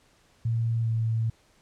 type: tone with pitch glide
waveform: sine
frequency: 114.8 to 112.83 Hz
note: A#2 to A2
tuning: -26 to +44 cents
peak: -23 dBFS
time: 0.45-1.3 s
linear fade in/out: 5 ms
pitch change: -30 cents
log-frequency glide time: 0.82-0.9 s
effects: pink hiss -62 dBFS RMS until 1.61 s + low-pass 9000 Hz 12 dB/octave